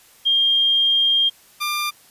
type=tone pair in turn; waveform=sine / 15% pulse; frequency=3211 / 1194.5 Hz; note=G7 / D6; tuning=+41 / +29 cents; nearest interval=octave + perfect fourth; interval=1712 cents; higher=first; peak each=-14 / -15 dBFS; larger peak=first; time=0.25-1.3 / 1.6-1.91 s; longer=first; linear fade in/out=20 ms; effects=white hiss -51 dBFS RMS until 2.1 s + resampled to 32000 Hz